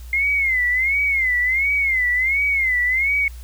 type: tone with vibrato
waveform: sine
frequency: 2107 Hz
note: C7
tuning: 12 cents sharp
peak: -16 dBFS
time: 0.13-3.28 s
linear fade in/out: 2 ms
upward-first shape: sine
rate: 1.4 Hz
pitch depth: 130 cents each way
effects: added 60 Hz sine -33 dBFS peak until 3.43 s + white hiss -49 dBFS RMS until 3.43 s